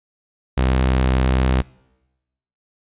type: tone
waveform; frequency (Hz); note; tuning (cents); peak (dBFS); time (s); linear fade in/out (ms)
sawtooth; 64.4; C2; -27; -11; 0.57-1.62; 10
effects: noise-tail reverb RT60 1.0 s tail -24 dB re dry + resampled to 8000 Hz